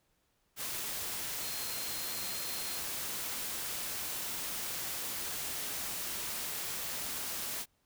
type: tone in noise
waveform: sine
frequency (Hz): 4186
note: C8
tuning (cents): 0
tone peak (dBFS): -45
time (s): 1.4-2.82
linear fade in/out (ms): 50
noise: white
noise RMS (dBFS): -38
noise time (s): 0.56-7.66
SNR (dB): -10
effects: pink hiss -75 dBFS RMS until 7.85 s